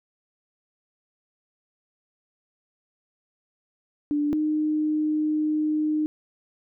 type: tone pair in turn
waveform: sine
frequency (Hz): 293.7 / 306.1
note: D4 / D#4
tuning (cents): 0 / -28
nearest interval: minor second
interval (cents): 72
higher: second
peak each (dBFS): -21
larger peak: neither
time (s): 4.11-4.33 / 4.33-6.06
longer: second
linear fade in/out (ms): 0
effects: none